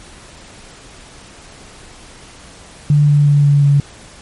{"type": "tone with pitch steps", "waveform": "sine", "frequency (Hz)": [146.83, 145.65, 144.47, 143.31, 142.16], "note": ["D3", "D3", "D3", "D3", "C#3"], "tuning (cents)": [0, -14, -28, -42, 44], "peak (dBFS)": -7, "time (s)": [2.9, 3.8], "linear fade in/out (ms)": 2, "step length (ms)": 180, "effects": ["pink hiss -39 dBFS RMS until 4.21 s", "MP3 48 kbps"]}